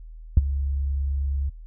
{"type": "tone with ADSR envelope", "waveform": "sine", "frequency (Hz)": 69.3, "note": "C#2", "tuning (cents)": 0, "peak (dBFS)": -7, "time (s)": [0.37, 1.5], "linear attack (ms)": 3, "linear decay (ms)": 26, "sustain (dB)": -15, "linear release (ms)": 17, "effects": ["added 40 Hz sine -38 dBFS peak until 1.66 s"]}